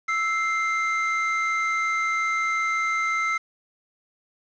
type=tone pair together; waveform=triangle; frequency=1318.5 / 2093 Hz; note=E6 / C7; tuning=0 / 0 cents; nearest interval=minor sixth; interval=800 cents; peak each=-23 dBFS; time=0.08-3.38 s; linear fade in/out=10 ms; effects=resampled to 16000 Hz + 8-bit